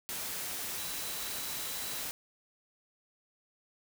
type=tone in noise; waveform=sine; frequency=3951 Hz; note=B7; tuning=in tune; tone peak=-47 dBFS; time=0.78-2.02 s; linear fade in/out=0 ms; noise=white; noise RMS=-38 dBFS; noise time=0.09-2.11 s; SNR=-12 dB; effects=none